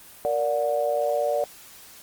sine chord, Bb augmented, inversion none, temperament just, 466.2 / 582.7 / 728.4 Hz, Bb4 / D5 / F#5, 0 / -14 / -27 cents, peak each -28 / -23 / -28 dBFS, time 0.25-1.44 s, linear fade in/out 0 ms, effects white hiss -47 dBFS RMS until 2.02 s + Opus 24 kbps

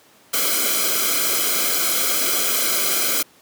white noise with comb filter, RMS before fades -20 dBFS, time 0.33-3.23 s, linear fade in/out 10 ms, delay 1.1 ms, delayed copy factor -0.95, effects pink hiss -52 dBFS RMS until 3.41 s + high-pass 200 Hz 12 dB/octave

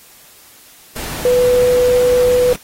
sine tone in noise, 495.4 Hz, B4, 5 cents sharp, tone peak -9 dBFS, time 1.25-2.53 s, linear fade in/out 2 ms, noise pink, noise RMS -26 dBFS, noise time 0.96-2.56 s, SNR +14 dB, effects white hiss -44 dBFS RMS until 2.63 s + AAC 48 kbps

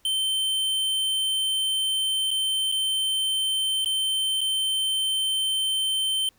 square tone with dropouts, 3100 Hz, G7, 20 cents flat, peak -23 dBFS, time 0.05-6.29 s, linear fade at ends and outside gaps 2 ms, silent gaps 2.307-2.312 / 2.717-2.722 / 3.847-3.858 / 4.408-4.413 s, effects pink hiss -63 dBFS RMS until 6.38 s

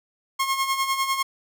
sawtooth tone with tremolo, 1078 Hz, C#6, 49 cents flat, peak -16 dBFS, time 0.39-1.23 s, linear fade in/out 10 ms, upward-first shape sine, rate 10 Hz, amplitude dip 60%, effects none

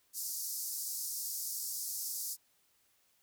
white band-pass noise, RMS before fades -39 dBFS, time 0.13-2.37 s, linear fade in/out 50 ms, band 4800 to 16000 Hz, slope 48 dB/octave, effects white hiss -72 dBFS RMS until 3.22 s

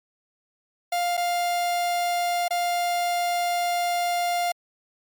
45% pulse tone with dropouts, 701 Hz, F5, 6 cents sharp, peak -22 dBFS, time 0.92-4.52 s, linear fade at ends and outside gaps 5 ms, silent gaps 1.17-1.175 / 2.482-2.506 s, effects MP3 96 kbps

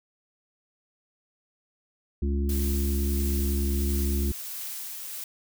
harmonic tone, 70 Hz, C#2, 18 cents sharp, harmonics 1 / 3 / 4 / 5, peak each -24 / -32 / -38 / -35 dBFS, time 2.22-4.32 s, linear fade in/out 5 ms
blue noise with tremolo, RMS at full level -35 dBFS, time 2.49-5.24 s, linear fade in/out 2 ms, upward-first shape triangle, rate 1.5 Hz, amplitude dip 30%
effects none

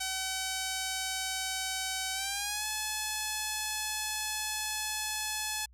5% pulse tone with pitch glide, 760 to 858 Hz, F#5 to A5, +46 to -44 cents, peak -20 dBFS, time 0-5.66 s, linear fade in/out 10 ms, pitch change +210 cents, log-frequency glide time 2.13-2.66 s, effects added 60 Hz sine -55 dBFS peak until 5.73 s

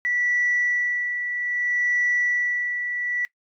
sine tone with tremolo, 1956 Hz, B6, 17 cents flat, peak -18 dBFS, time 0.05-3.25 s, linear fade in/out 0 ms, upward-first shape sine, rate 0.62 Hz, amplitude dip 55%, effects noise-tail reverb RT60 0.1 s tail -20 dB re dry + tanh soft clip ceiling -14 dBFS

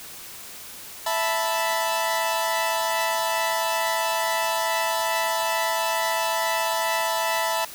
sawtooth chord, E suspended fourth, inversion none, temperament equal, 659.3 / 880 / 987.8 Hz, E5 / A5 / B5, 0 / 0 / 0 cents, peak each -23 dBFS, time 1.06-7.65 s, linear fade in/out 5 ms, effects white hiss -40 dBFS RMS until 7.74 s

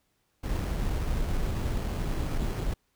brown noise with sample-and-hold, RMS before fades -29 dBFS, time 0.43-2.74 s, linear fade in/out 10 ms, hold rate 3675 Hz, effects pink hiss -73 dBFS RMS until 2.95 s

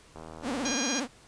click train, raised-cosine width 1 ms, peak -29 dBFS, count 47, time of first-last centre 0.16-0.736 s, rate 79.8 Hz
sawtooth tone with vibrato, 261.6 Hz, C4, in tune, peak -26 dBFS, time 0.42-1.08 s, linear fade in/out 50 ms, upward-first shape triangle, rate 17 Hz, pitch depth 260 cents each way
harmonic tone, 811 Hz, G#5, 41 cents flat, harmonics 2 / 3 / 4 / 5 / 6 / 7 / 8, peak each -39 / -38 / -39 / -38 / -41 / -35 / -35 dBFS, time 0.65-1 s, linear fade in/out 5 ms
effects pink hiss -56 dBFS RMS until 1.27 s + resampled to 22050 Hz

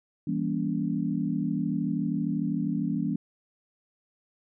sine chord, E diminished seventh, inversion none, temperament just, 164.81 / 197.78 / 237.3 / 284.8 Hz, E3 / G3 / Bb3 / Db4, 0 / +16 / +31 / +47 cents, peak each -31 dBFS, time 0.27-3.16 s, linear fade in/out 5 ms, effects none

